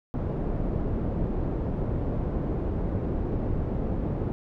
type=low-pass noise; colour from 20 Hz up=pink; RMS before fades=-28 dBFS; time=0.14-4.32 s; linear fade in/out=0 ms; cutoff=460 Hz; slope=12 dB/octave; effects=none